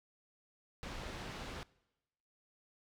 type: low-pass noise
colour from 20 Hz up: pink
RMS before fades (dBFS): -45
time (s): 0.83-1.63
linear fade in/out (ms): 0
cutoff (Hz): 4500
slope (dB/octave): 12
effects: noise-tail reverb RT60 1.0 s tail -23 dB re dry